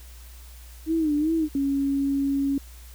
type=tone with vibrato; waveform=sine; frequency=309.8 Hz; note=D#4; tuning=7 cents flat; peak=-20 dBFS; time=0.86-1.49 s; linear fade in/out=50 ms; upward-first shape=sine; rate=2.6 Hz; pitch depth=100 cents each way
type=tone; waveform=sine; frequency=277.2 Hz; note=C#4; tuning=in tune; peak=-21 dBFS; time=1.55-2.58 s; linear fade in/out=2 ms
effects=added 60 Hz sine -42 dBFS peak until 2.94 s + white hiss -51 dBFS RMS until 2.94 s